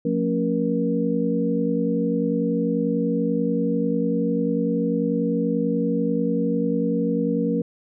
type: tone cluster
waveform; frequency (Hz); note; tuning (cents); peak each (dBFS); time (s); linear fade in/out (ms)
sine; 176.5 / 225.8 / 276.9 / 474; F3 / A3 / C#4 / A#4; +19 / +45 / -2 / +29; -25; 0.05-7.62; 5
effects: none